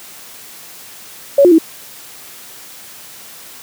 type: tone with pitch steps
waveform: sine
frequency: 560 / 355.1 / 323.3 Hz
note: C#5 / F4 / E4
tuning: +18 / +29 / -34 cents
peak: -4 dBFS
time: 1.38-1.584 s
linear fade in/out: 5 ms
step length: 68 ms
effects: white hiss -36 dBFS RMS until 3.62 s + high-pass 100 Hz 12 dB/octave